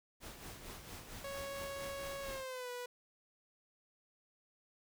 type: noise with tremolo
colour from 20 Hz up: pink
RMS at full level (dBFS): -48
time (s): 0.2-2.45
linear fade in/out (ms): 50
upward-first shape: sine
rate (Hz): 4.4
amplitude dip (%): 50
type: tone with pitch glide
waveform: sawtooth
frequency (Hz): 554.4 to 491.1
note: C#5 to B4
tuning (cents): 0 to -10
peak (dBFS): -38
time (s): 1.24-2.86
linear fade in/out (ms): 5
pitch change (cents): -210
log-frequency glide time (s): 2.22-2.7
effects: none